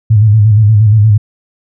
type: tone with vibrato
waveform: sine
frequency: 106.9 Hz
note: A2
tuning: 49 cents flat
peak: -3 dBFS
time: 0.1-1.18 s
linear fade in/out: 10 ms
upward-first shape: square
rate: 8.5 Hz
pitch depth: 62 cents each way
effects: none